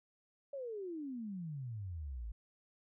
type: exponential sweep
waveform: sine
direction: down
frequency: 574 to 51.2 Hz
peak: -40 dBFS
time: 0.53-2.32 s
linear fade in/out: 5 ms
effects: none